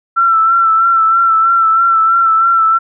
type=tone with vibrato; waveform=sine; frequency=1341 Hz; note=E6; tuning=29 cents sharp; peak=-7 dBFS; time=0.16-2.79 s; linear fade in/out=20 ms; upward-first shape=sine; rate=3.1 Hz; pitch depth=34 cents each way; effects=none